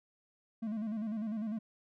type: tone with vibrato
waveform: triangle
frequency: 217.2 Hz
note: A3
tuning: 22 cents flat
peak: -32 dBFS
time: 0.62-1.59 s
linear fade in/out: 10 ms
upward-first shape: square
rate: 10 Hz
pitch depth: 71 cents each way
effects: none